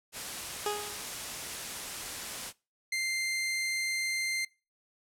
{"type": "noise", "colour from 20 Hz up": "white", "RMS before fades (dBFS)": -38, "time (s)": [0.12, 2.53], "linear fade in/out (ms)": 50}
{"type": "tone with exponential decay", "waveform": "20% pulse", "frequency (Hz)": 415.3, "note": "G#4", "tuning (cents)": 0, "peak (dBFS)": -23, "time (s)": [0.66, 1.17], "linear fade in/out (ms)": 2, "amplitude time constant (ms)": 110}
{"type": "tone", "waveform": "sawtooth", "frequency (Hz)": 2091, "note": "C7", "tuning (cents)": -2, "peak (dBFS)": -26, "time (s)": [2.92, 4.45], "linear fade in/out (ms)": 5}
{"effects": ["noise-tail reverb RT60 0.3 s tail -23 dB re dry", "low-pass 11000 Hz 12 dB/octave"]}